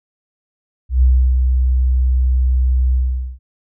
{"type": "tone with ADSR envelope", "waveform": "sine", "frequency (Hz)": 63.5, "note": "B1", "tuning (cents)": 49, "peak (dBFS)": -7, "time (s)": [0.89, 3.39], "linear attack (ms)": 130, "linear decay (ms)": 320, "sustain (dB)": -4, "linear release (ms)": 450, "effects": []}